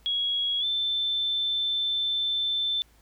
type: tone with pitch glide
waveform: sine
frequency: 3322 to 3540 Hz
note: G#7 to A7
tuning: 0 to +10 cents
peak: -24 dBFS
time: 0.06-2.82 s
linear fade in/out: 0 ms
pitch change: +110 cents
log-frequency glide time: 0.6-0.65 s
effects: added 55 Hz sine -58 dBFS peak until 3.01 s + pink hiss -62 dBFS RMS until 3.01 s